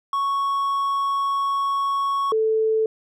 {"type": "tone pair in turn", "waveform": ["triangle", "sine"], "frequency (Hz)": [1108.7, 440], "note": ["C#6", "A4"], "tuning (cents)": [0, 0], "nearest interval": "octave + major third", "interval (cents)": 1600, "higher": "first", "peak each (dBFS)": [-18, -17], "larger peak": "second", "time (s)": [[0.13, 2.32], [2.32, 2.86]], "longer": "first", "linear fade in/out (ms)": 2, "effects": []}